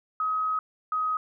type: tone pair in turn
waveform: sine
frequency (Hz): 1268 / 1260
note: D#6 / D#6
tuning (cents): +32 / +21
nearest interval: unison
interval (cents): 11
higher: first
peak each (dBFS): -24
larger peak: neither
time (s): 0.2-0.59 / 0.92-1.17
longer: first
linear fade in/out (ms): 2
effects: none